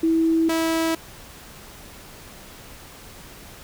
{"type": "tone pair in turn", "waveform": ["sine", "sawtooth"], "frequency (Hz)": [326, 326], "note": ["E4", "E4"], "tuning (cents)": [-19, -19], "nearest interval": "unison", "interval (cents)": 0, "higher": "neither", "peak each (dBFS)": -16, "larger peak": "neither", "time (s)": [[0.03, 0.49], [0.49, 0.95]], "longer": "neither", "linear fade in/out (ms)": 5, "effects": ["pink hiss -43 dBFS RMS until 3.63 s"]}